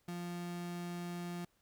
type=tone; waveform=35% pulse; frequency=174.61 Hz; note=F3; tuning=in tune; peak=-38 dBFS; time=0.08-1.45 s; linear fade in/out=5 ms; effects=pink hiss -75 dBFS RMS until 1.61 s